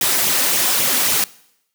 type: noise with flanger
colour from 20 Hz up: white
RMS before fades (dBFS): -17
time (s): 0.01-1.24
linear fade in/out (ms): 2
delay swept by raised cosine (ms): 0.31 to 4.01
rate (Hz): 3.7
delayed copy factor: +0.55
effects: noise-tail reverb RT60 0.8 s tail -22 dB re dry + high-pass 150 Hz 12 dB/octave